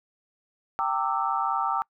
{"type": "chord", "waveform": "sine", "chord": "E half-diminished seventh", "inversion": "first", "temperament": "equal with one note detuned", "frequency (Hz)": [784, 912.6, 1174.7, 1318.5], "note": ["G5", "Bb5", "D6", "E6"], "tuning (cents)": [0, -37, 0, 0], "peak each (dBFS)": -29, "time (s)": [0.79, 1.82], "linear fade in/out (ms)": 0, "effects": ["noise-tail reverb RT60 0.1 s tail -25 dB re dry"]}